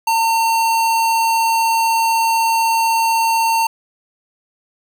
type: tone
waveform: square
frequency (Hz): 908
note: A#5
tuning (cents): -46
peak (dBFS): -14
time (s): 0.07-3.67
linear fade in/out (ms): 5
effects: none